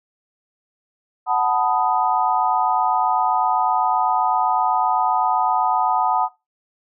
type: chord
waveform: sine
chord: B dominant seventh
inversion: second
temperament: equal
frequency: 740 / 880 / 987.8 / 1244.5 Hz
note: F#5 / A5 / B5 / D#6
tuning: 0 / 0 / 0 / 0 cents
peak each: -20 / -21 / -23 / -24 dBFS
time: 1.26-6.29 s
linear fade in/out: 50 ms
effects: noise-tail reverb RT60 0.2 s tail -17 dB re dry